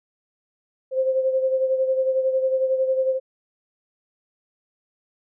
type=beating tone pair; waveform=sine; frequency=523 / 534 Hz; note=C5 / C5; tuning=-1 / +35 cents; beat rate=11 Hz; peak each=-19 / -27 dBFS; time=0.91-3.2 s; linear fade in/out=50 ms; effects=none